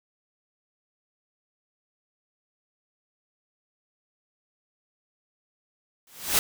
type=noise with exponential growth; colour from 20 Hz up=white; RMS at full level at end=-18 dBFS; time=6.07-6.39 s; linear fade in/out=2 ms; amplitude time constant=68 ms; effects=none